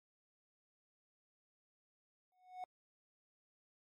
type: tone with exponential growth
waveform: triangle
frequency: 735 Hz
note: F#5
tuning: 12 cents flat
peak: -38 dBFS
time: 2.32-2.64 s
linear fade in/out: 1 ms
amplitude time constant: 68 ms
effects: AAC 64 kbps